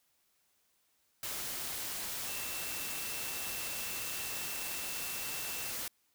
sine tone in noise, 2677 Hz, E7, 26 cents sharp, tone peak -46 dBFS, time 2.28-5.71 s, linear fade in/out 2 ms, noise white, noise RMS -39 dBFS, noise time 1.23-5.88 s, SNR -10 dB, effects white hiss -74 dBFS RMS until 6.14 s

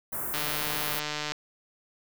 white band-stop noise, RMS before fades -33 dBFS, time 0.12-1 s, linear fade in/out 10 ms, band 1600 to 10000 Hz, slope 24 dB/octave
click train, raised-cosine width 0.2 ms, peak -14 dBFS, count 148, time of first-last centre 0.34-1.32 s, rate 150 Hz
effects none

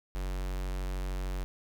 square tone with notch filter, 46.51 Hz, F#1, 10 cents sharp, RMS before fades -34 dBFS, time 0.15-1.44 s, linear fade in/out 0 ms, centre 180 Hz, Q 1.7, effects none

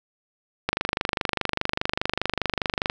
click train, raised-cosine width 0.3 ms, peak -6 dBFS, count 56, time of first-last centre 0.69-2.899 s, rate 24.9 Hz, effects none

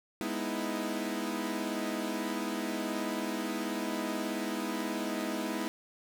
sawtooth chord, E major seventh, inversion first, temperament equal, 207.7 / 246.9 / 311.1 / 329.6 Hz, G#3 / B3 / D#4 / E4, 0 / 0 / 0 / 0 cents, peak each -34 dBFS, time 0.21-5.68 s, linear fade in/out 0 ms, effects none

